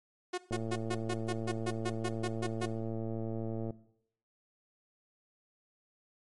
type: tone bursts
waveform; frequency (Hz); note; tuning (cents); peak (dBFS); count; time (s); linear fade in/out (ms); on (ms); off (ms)
sawtooth; 361.7; F#4; -39; -28; 13; 0.33-2.66; 10; 50; 140
type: click train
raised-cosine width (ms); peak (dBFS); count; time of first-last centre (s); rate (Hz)
2; -25; 359; 0.51-3.706; 112
effects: noise-tail reverb RT60 0.7 s tail -18 dB re dry + MP3 48 kbps